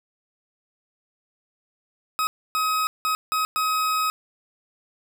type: tone bursts at uneven times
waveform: 40% pulse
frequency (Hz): 1268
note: D#6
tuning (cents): +32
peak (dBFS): -20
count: 5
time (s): 2.19-2.27 / 2.55-2.87 / 3.05-3.15 / 3.32-3.45 / 3.56-4.1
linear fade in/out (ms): 0
effects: none